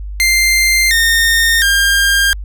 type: tone with pitch steps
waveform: sawtooth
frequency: 2093 / 1832.6 / 1604.6 Hz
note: C7 / A#6 / G6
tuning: 0 / -30 / +40 cents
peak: -6 dBFS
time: 0.2-2.33 s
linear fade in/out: 0 ms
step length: 710 ms
effects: added 50 Hz sine -22 dBFS peak until 2.44 s